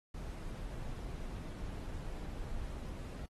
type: noise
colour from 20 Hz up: brown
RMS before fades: -42 dBFS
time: 0.14-3.26 s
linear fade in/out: 5 ms
effects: AAC 32 kbps